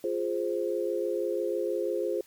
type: chord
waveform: sine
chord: F minor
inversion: none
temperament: equal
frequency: 349.2 / 415.3 / 523.3 Hz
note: F4 / Ab4 / C5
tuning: 0 / 0 / 0 cents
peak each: -31 dBFS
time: 0.04-2.21 s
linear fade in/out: 2 ms
effects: white hiss -58 dBFS RMS until 2.26 s + MP3 96 kbps